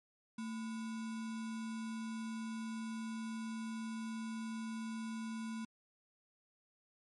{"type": "tone with sample-and-hold", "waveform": "sine", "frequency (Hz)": 223.6, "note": "A3", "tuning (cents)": 28, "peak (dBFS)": -39, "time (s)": [0.38, 5.65], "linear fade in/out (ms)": 5, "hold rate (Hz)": 1225, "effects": ["MP3 48 kbps"]}